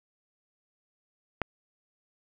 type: click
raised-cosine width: 0.5 ms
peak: -12 dBFS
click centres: 1.417 s
effects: none